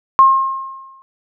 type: tone with exponential decay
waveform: sine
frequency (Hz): 1070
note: C6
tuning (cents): +38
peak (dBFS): -3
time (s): 0.19-1.02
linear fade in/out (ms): 0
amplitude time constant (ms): 180
effects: none